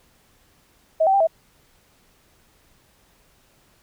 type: tone with pitch steps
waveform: sine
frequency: 639 / 770 / 791 / 650 Hz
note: D#5 / G5 / G5 / E5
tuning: +46 / -31 / +15 / -24 cents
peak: -14 dBFS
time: 1-1.272 s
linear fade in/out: 10 ms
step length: 68 ms
effects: pink hiss -59 dBFS RMS until 3.82 s